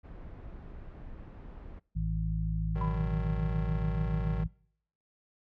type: noise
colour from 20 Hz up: brown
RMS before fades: -45 dBFS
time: 0.03-1.8 s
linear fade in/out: 20 ms
type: harmonic tone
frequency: 53.8 Hz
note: A1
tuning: 38 cents flat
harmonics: 1 / 2 / 3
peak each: -31 / -37 / -33 dBFS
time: 1.95-4.48 s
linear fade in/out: 20 ms
type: chord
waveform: square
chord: B major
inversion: none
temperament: just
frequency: 123.47 / 154.34 / 185.21 Hz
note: B2 / D#3 / F#3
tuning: 0 / -14 / +2 cents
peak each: -41 / -37 / -43 dBFS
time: 2.75-4.44 s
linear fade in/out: 10 ms
type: tone with exponential decay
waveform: sine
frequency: 1000 Hz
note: B5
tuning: 21 cents sharp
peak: -32 dBFS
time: 2.81-3.16 s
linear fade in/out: 2 ms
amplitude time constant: 74 ms
effects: noise-tail reverb RT60 0.7 s tail -26 dB re dry + low-pass 2000 Hz 12 dB/octave